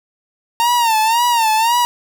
45% pulse tone with vibrato, 918 Hz, A#5, 27 cents flat, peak -12 dBFS, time 0.6-1.85 s, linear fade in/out 0 ms, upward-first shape sine, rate 1.9 Hz, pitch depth 100 cents each way, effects none

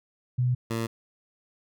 sine / 15% pulse tone pair in turn, 124.7 / 114.15 Hz, B2 / A#2, +17 / -36 cents, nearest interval major second, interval 153 cents, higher first, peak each -21 dBFS, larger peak neither, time 0.38-0.55 / 0.7-0.87 s, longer neither, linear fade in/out 10 ms, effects none

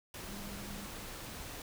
sine tone in noise, 201.2 Hz, G3, 45 cents sharp, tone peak -47 dBFS, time 0.28-0.86 s, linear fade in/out 2 ms, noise pink, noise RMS -45 dBFS, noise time 0.14-1.62 s, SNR -5 dB, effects none

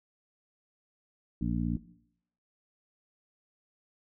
harmonic tone, 58.3 Hz, A#1, 1 cent sharp, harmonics 1 / 2 / 3 / 4 / 5, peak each -35 / -37 / -32 / -33 / -36 dBFS, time 1.41-1.77 s, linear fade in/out 5 ms, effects noise-tail reverb RT60 0.7 s tail -17 dB re dry

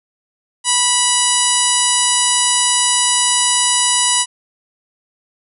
harmonic tone with a mistuned harmonic, 979 Hz, B5, 15 cents flat, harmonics 1 / 2 / 3 / 4 / 5 / 6 / 7 / 8 / 9 / 10, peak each -21 / -25 / -20 / -23 / -25 / -24 / -22 / -21 / -21 / -19 dBFS, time 0.64-4.26 s, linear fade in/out 50 ms, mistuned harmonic 7, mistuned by +22 cents, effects none

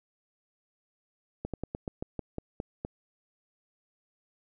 slowing click train, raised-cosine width 2 ms, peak -20 dBFS, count 10, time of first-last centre 1.45-2.849 s, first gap 87 ms, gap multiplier 1.14, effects none

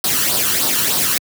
white noise with flanger, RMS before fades -17 dBFS, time 0.04-1.18 s, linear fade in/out 2 ms, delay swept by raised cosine 0.21 to 0.72 ms, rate 3.3 Hz, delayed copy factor +0.6, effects high-pass 100 Hz 12 dB/octave

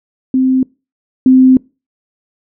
sine tone pair in turn, 260.1 / 259 Hz, C4 / C4, -10 / -17 cents, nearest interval unison, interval 7 cents, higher first, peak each -8 / -3 dBFS, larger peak second, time 0.34-0.63 / 1.26-1.57 s, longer second, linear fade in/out 2 ms, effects noise-tail reverb RT60 0.3 s tail -25 dB re dry

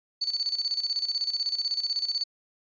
sine tone with tremolo, 4490 Hz, C#8, 21 cents sharp, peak -23 dBFS, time 0.21-2.24 s, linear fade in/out 10 ms, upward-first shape square, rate 16 Hz, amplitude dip 70%, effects resampled to 11025 Hz

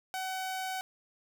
sawtooth tone, 754 Hz, F#5, 32 cents sharp, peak -30 dBFS, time 0.14-0.81 s, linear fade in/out 0 ms, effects 11-bit

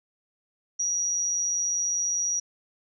sine tone with amplitude modulation, 5770 Hz, F#8, 44 cents flat, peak -22 dBFS, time 0.79-2.4 s, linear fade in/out 10 ms, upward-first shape sine, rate 185 Hz, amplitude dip 40%, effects none

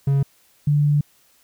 triangle / sine tone pair in turn, 138.59 / 146.57 Hz, C#3 / D3, 0 / -3 cents, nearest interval minor second, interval 97 cents, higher second, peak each -13 / -14 dBFS, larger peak first, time 0.07-0.23 / 0.67-1.01 s, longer second, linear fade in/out 5 ms, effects white hiss -58 dBFS RMS until 1.43 s

